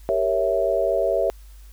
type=chord; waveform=sine; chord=G diminished seventh; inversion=none; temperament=equal with one note detuned; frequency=394 / 466.2 / 554.4 / 659.3 Hz; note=G4 / Bb4 / Db5 / Fb5; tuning=+9 / 0 / 0 / 0 cents; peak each=-26 / -26 / -23 / -22 dBFS; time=0.09-1.3 s; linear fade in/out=0 ms; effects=added 50 Hz sine -41 dBFS peak until 1.72 s + white hiss -56 dBFS RMS until 1.72 s